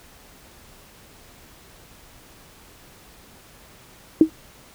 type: tone with exponential decay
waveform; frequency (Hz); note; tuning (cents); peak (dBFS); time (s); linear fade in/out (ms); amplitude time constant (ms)
sine; 317.6; D#4; +36; -4; 4.21-4.3; 2; 19
effects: pink hiss -49 dBFS RMS until 4.74 s